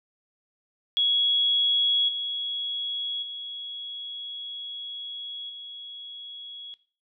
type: tone with level steps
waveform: sine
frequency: 3339 Hz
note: G#7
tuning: 9 cents sharp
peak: -20 / -28 / -34 / -38 dBFS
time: 0.97-6.74 s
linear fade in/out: 0 ms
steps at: 2.08 / 3.22 / 5.49 s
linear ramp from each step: 10 ms
effects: noise-tail reverb RT60 0.4 s tail -17 dB re dry